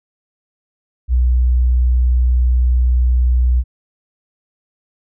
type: tone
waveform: sine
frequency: 61.74 Hz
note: B1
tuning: in tune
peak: -10 dBFS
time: 1.08-3.64 s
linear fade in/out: 50 ms
effects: none